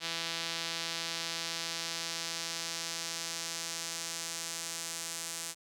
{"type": "tone with band-pass filter sweep", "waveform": "sawtooth", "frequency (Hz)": 166.2, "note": "E3", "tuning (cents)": 15, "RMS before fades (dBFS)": -38, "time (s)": [0, 5.55], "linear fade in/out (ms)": 50, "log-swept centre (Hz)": [4000, 7800], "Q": 1.4, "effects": []}